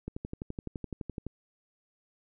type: click train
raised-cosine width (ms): 3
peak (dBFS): -23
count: 15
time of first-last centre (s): 0.08-1.266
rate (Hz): 11.8
effects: none